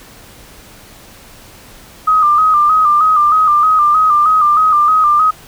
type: tone with vibrato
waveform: sine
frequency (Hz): 1227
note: D#6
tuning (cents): -25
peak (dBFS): -7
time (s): 2.07-5.31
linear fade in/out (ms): 10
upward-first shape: square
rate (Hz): 3.2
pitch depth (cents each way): 50
effects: pink hiss -39 dBFS RMS until 5.47 s

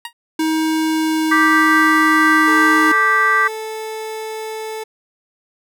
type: tone with exponential decay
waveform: 15% pulse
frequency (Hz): 942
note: A#5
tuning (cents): +18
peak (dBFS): -16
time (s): 0.05-0.13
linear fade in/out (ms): 2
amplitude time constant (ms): 17
type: tone with pitch glide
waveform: square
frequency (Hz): 316.8 to 313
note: D#4 to D#4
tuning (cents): +31 to +10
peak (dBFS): -16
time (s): 0.39-2.92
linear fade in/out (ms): 5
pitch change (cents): -21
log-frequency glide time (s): 0.86-2.26
type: harmonic tone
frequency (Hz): 392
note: G4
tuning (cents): 0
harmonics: 3 / 4 / 5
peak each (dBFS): -15 / -16 / -17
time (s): 1.31-3.48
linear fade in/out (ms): 10
type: tone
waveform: 30% pulse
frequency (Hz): 438.2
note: A4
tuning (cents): -7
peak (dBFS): -22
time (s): 2.47-4.84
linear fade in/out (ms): 10
effects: none

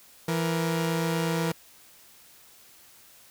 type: tone pair together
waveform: sawtooth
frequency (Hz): 166.64 / 471.7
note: E3 / A#4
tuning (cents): +19 / +20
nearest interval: octave + tritone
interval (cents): 1801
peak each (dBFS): -22 / -27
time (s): 0.28-1.52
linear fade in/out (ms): 5
effects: white hiss -54 dBFS RMS until 3.3 s

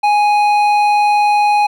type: tone with hard clipping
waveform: triangle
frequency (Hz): 830.6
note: G#5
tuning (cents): 0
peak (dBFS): -11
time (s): 0.03-1.67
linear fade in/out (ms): 10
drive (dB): 12
effects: none

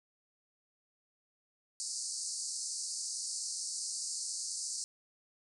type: band-pass noise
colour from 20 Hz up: white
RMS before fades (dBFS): -39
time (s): 1.8-4.84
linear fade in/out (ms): 0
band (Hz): 4400 to 9400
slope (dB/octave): 96
effects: none

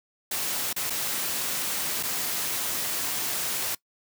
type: noise with dropouts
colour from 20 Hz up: white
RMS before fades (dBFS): -29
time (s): 0.31-3.75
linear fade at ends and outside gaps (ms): 5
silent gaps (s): 0.73-0.762 / 0.899-0.903 / 2.029-2.033
effects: noise-tail reverb RT60 0.1 s tail -22 dB re dry + high-pass 100 Hz 12 dB/octave

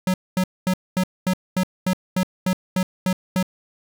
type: tone bursts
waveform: square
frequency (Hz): 185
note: F#3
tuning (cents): 0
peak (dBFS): -18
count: 12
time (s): 0.07-3.428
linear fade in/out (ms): 2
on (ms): 69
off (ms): 230
effects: none

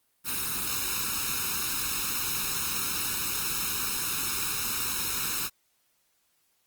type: noise with comb filter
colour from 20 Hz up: white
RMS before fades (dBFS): -30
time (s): 0.24-5.5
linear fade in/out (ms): 50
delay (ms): 0.76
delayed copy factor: +0.85
effects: white hiss -71 dBFS RMS until 6.66 s + Opus 32 kbps

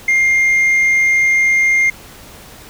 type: tone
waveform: sine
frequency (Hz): 2114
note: C7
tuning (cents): +17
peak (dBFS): -7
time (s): 0.08-1.9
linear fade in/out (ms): 5
effects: tanh soft clip ceiling -9 dBFS + pink hiss -38 dBFS RMS until 2.69 s

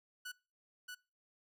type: tone with echo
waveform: sawtooth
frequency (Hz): 1480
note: F#6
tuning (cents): 0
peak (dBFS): -39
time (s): 0.25-0.32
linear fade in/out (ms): 10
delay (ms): 630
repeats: 1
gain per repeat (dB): -2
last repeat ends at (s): 0.95
effects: noise-tail reverb RT60 0.3 s tail -22 dB re dry

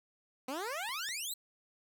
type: exponential sweep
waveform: 15% pulse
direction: up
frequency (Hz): 246.9 to 4201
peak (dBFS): -30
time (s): 0.48-1.34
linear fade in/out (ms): 5
type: clicks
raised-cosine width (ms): 0.2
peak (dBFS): -33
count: 2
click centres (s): 0.891 / 1.088
effects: none

